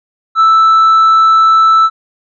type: tone with tanh clipping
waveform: sine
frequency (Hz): 1318.5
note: E6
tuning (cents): 0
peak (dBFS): -5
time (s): 0.35-1.9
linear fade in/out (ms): 50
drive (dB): 2
effects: none